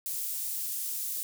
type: high-pass noise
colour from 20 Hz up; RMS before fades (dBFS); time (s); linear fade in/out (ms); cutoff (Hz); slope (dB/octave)
pink; -34; 0.06-1.23; 0; 11000; 12
effects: none